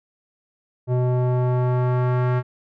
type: tone with low-pass filter sweep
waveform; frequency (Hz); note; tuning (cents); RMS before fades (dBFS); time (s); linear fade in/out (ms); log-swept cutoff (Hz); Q
square; 125; B2; +21; -20; 0.87-2.43; 50; 620 to 1500; 1.3
effects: none